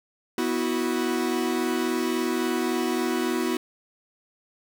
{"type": "chord", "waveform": "45% pulse", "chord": "B suspended fourth", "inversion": "none", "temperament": "equal with one note detuned", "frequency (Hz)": [246.9, 326.4, 370], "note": ["B3", "E4", "F#4"], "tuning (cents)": [0, -17, 0], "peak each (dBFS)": -28, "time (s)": [0.38, 3.57], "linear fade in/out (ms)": 2, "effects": []}